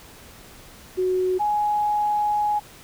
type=tone pair in turn; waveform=sine; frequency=369.4 / 835.8 Hz; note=F#4 / G#5; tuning=-3 / +11 cents; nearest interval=octave + major second; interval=1414 cents; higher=second; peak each=-19 dBFS; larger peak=neither; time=0.97-1.39 / 1.39-2.6 s; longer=second; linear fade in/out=20 ms; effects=pink hiss -46 dBFS RMS until 2.83 s